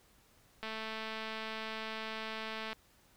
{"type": "click train", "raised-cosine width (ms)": 0.3, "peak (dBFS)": -25, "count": 463, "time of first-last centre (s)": [0.63, 2.73], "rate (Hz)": 220, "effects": ["pink hiss -66 dBFS RMS until 3.16 s"]}